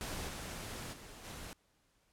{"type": "noise with level steps", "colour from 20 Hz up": "pink", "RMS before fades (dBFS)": [-41, -44, -52, -47], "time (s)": [0.01, 1.53], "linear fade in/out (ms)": 0, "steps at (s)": [0.27, 0.92, 1.23], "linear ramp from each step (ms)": 20, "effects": ["pink hiss -74 dBFS RMS until 2.12 s", "low-pass 12000 Hz 12 dB/octave"]}